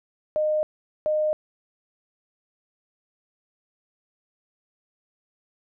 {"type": "tone pair in turn", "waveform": "sine", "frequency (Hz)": [613, 613], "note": ["D#5", "D#5"], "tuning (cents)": [-26, -26], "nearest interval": "unison", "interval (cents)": 0, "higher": "neither", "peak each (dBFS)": -20, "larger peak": "neither", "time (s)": [[0.36, 0.63], [1.06, 1.33]], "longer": "neither", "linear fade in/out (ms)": 0, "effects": []}